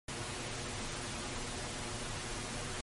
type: noise with comb filter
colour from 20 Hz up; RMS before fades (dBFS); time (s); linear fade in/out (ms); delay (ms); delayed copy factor
pink; -40; 0.08-2.81; 5; 8.3; +0.65
effects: MP3 48 kbps